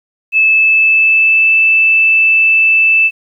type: tone with pitch glide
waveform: sine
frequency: 2614 to 2638 Hz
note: E7 to E7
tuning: -15 to +1 cents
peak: -6 dBFS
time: 0.32-3.11 s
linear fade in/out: 50 ms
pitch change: +16 cents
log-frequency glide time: 0.43-1.54 s
effects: 8-bit